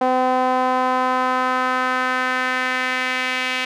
sawtooth tone with band-pass filter sweep, 255.5 Hz, C4, 41 cents flat, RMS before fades -20 dBFS, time 0.01-3.65 s, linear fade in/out 5 ms, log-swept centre 730 to 2500 Hz, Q 2.1, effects none

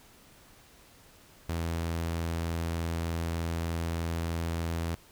sawtooth tone, 83.3 Hz, E2, 19 cents sharp, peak -26 dBFS, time 1.49-4.95 s, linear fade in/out 0 ms, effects pink hiss -57 dBFS RMS until 5.11 s

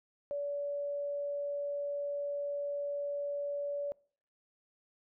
sine tone, 573 Hz, D5, 43 cents flat, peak -33 dBFS, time 0.31-3.92 s, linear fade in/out 0 ms, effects noise-tail reverb RT60 0.5 s tail -25 dB re dry

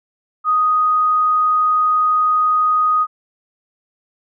sine tone, 1246 Hz, D#6, 2 cents sharp, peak -12 dBFS, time 0.44-3.07 s, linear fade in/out 50 ms, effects none

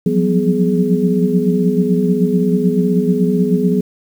sine tone cluster, 174.4 / 181.3 / 190.5 / 247.9 / 419.1 Hz, F3 / F#3 / G3 / B3 / G#4, -2 / -35 / -49 / +7 / +16 cents, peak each -18 dBFS, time 0.06-3.81 s, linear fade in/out 5 ms, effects 7-bit

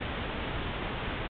pink low-pass noise, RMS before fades -34 dBFS, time 0-1.28 s, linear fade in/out 20 ms, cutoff 3600 Hz, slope 96 dB/octave, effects MP3 64 kbps

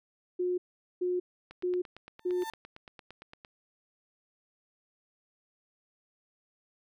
sine tone bursts, 360 Hz, F#4, 47 cents flat, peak -27 dBFS, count 4, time 0.39-2.44 s, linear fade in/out 10 ms, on 190 ms, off 430 ms
click train, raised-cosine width 0.3 ms, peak -31 dBFS, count 18, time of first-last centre 1.51-3.448 s, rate 8.77 Hz
35% pulse tone with exponential growth, 893 Hz, A5, 25 cents sharp, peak -32 dBFS, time 2.19-2.5 s, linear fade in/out 1 ms, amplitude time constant 66 ms
effects none

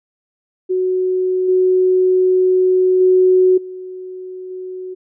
sine tone with level steps, 370 Hz, F#4, in tune, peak -14 / -10 / -8 / -27 / -25 dBFS, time 0.69-4.95 s, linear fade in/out 20 ms, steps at 1.48 / 3 / 3.57 / 4.5 s, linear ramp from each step 10 ms, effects none

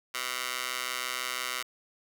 15% pulse tone with high-pass filter, 126 Hz, B2, 35 cents sharp, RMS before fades -34 dBFS, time 0.14-1.63 s, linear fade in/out 10 ms, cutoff 1600 Hz, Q 0.91, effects none

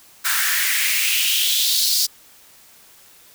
white noise with high-pass filter sweep, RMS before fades -19 dBFS, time 0.24-2.07 s, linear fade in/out 20 ms, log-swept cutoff 1400 to 4900 Hz, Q 3.9, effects white hiss -49 dBFS RMS until 3.34 s

